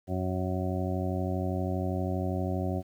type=harmonic tone; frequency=92.5 Hz; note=F#2; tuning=in tune; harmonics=1 / 2 / 3 / 4 / 6 / 7 / 8; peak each=-31 / -34 / -36 / -37 / -39 / -39 / -40 dBFS; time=0.07-2.83 s; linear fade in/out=50 ms; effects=10-bit